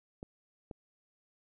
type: clicks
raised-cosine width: 2 ms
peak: -29 dBFS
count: 2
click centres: 0.229 / 0.712 s
effects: none